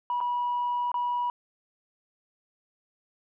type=tone with dropouts; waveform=sine; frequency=972 Hz; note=B5; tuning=28 cents flat; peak=-24 dBFS; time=0.1-1.3 s; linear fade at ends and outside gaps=1 ms; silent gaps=0.204-0.211 / 0.917-0.942 s; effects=tanh soft clip ceiling -22 dBFS